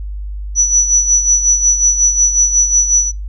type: tone with tremolo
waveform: sine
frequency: 5920 Hz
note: F#8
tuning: in tune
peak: -6 dBFS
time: 0.55-3.12 s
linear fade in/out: 50 ms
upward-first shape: sine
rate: 5.5 Hz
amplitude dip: 65%
effects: noise-tail reverb RT60 0.2 s tail -24 dB re dry + added 50 Hz sine -21 dBFS peak until 3.28 s